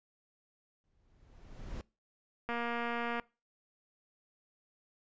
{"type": "noise with exponential growth", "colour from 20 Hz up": "brown", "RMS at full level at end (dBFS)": -38, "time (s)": [0.84, 1.81], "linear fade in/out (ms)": 0, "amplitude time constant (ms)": 210}
{"type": "click train", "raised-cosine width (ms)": 0.5, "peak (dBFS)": -22, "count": 168, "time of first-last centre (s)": [2.49, 3.198], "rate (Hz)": 236}
{"effects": ["noise-tail reverb RT60 0.3 s tail -23 dB re dry", "resampled to 16000 Hz"]}